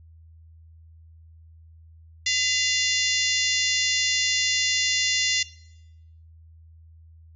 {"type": "harmonic tone with a mistuned harmonic", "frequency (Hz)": 698.5, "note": "F5", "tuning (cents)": 0, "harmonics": [3, 4, 5, 6, 7, 8, 9, 10], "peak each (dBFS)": [-27, -28, -29, -30, -30, -31, -32, -32], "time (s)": [2.26, 5.43], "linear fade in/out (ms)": 5, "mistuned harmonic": 3, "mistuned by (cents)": -62, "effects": ["noise-tail reverb RT60 0.9 s tail -19 dB re dry", "added 81 Hz sine -47 dBFS peak until 7.35 s"]}